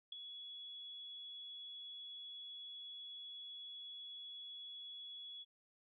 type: tone with ADSR envelope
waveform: sine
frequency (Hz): 3377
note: G#7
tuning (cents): +28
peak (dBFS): -40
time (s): 0.12-5.45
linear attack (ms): 5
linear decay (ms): 6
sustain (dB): -8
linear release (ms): 32
effects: none